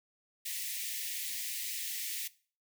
white high-pass noise, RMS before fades -38 dBFS, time 0.45-2.28 s, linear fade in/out 10 ms, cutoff 1800 Hz, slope 96 dB/octave, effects noise-tail reverb RT60 0.4 s tail -19 dB re dry

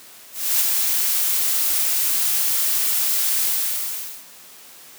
blue noise with ADSR envelope, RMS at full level -17 dBFS, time 0.32-4.26 s, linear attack 280 ms, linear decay 26 ms, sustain -3 dB, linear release 810 ms, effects white hiss -44 dBFS RMS until 4.98 s + high-pass 150 Hz 12 dB/octave

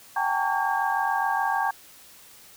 sine tone cluster, 772 / 819 / 904 / 1130 / 1610 Hz, G5 / G#5 / A5 / C#6 / G6, -27 / -24 / +47 / +33 / +46 cents, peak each -28 / -29 / -27 / -31 / -29 dBFS, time 0.16-1.71 s, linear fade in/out 5 ms, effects white hiss -50 dBFS RMS until 2.56 s

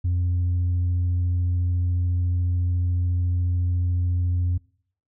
sine tone with tanh clipping, 88.6 Hz, F2, 25 cents sharp, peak -20 dBFS, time 0.04-4.58 s, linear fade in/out 10 ms, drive 1 dB, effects noise-tail reverb RT60 0.6 s tail -24 dB re dry

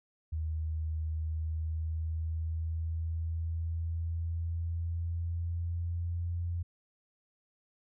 sine tone with pitch glide, 79 to 86.15 Hz, D#2 to F2, +27 to -23 cents, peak -31 dBFS, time 0.32-6.63 s, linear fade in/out 10 ms, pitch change +150 cents, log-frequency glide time 1.12-6.33 s, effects none

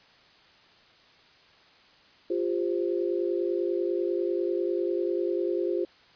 sine chord, F suspended second, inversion none, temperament equal with one note detuned, 349.2 / 399.3 / 523.3 Hz, F4 / G4 / C5, 0 / +32 / 0 cents, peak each -27 / -30 / -33 dBFS, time 2.3-5.85 s, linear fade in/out 5 ms, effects white hiss -57 dBFS RMS until 6.15 s + resampled to 11025 Hz

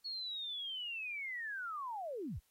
sine linear sweep, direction down, 4377 to 34.65 Hz, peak -39 dBFS, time 0.04-2.4 s, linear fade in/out 20 ms, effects white hiss -75 dBFS RMS until 2.5 s + AAC 48 kbps

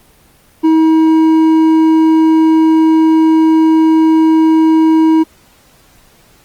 triangle tone with hard clipping, 319.4 Hz, D#4, 45 cents sharp, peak -7 dBFS, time 0.63-5.24 s, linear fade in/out 20 ms, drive 9 dB, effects pink hiss -47 dBFS RMS until 6.44 s + Opus 24 kbps

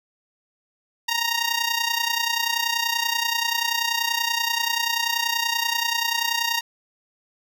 10% pulse tone with amplitude modulation, 932.3 Hz, A#5, in tune, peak -10 dBFS, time 1.08-6.61 s, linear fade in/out 10 ms, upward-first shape sine, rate 30.4 Hz, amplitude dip 70%, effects none

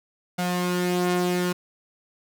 sawtooth tone pair together, 178.66 / 358 Hz, F3 / F4, +40 / +43 cents, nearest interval octave, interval 1203 cents, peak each -20 / -23 dBFS, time 0.38-1.53 s, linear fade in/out 10 ms, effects none

